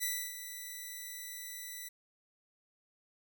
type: tone with ADSR envelope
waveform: 5% pulse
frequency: 1975.5 Hz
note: B6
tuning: in tune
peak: -21 dBFS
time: 0-1.89 s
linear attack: 31 ms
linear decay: 290 ms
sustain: -11 dB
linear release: 11 ms
effects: none